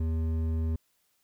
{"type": "tone with hard clipping", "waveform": "sine", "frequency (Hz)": 80.6, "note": "E2", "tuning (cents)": -38, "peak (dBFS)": -28, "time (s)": [0, 0.76], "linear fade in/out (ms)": 5, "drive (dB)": 9, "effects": ["white hiss -72 dBFS RMS until 1.23 s"]}